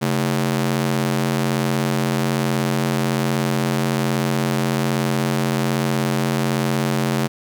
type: ring-modulated tone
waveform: sawtooth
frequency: 177.4 Hz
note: F3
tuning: 27 cents sharp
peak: -11 dBFS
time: 0.01-7.28 s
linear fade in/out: 20 ms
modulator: 40.6 Hz
effects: none